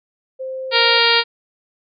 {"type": "tone", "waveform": "sine", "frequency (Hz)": 523.3, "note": "C5", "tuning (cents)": 0, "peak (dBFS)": -24, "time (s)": [0.39, 1], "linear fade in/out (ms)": 20}
{"type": "harmonic tone", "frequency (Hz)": 466.2, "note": "A#4", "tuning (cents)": 0, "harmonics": [1, 2, 3, 4, 5, 6, 7, 8, 9, 10], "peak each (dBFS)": [-21, -21, -21, -21, -21, -21, -21, -21, -21, -21], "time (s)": [0.71, 1.24], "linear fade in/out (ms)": 50}
{"effects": []}